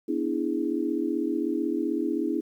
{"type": "chord", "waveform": "sine", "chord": "E dominant seventh", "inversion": "second", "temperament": "equal", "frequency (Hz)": [246.9, 293.7, 329.6, 415.3], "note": ["B3", "D4", "E4", "G#4"], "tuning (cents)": [0, 0, 0, 0], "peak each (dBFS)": [-32, -29, -28, -33], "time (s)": [0.08, 2.41], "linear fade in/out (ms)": 10, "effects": ["10-bit"]}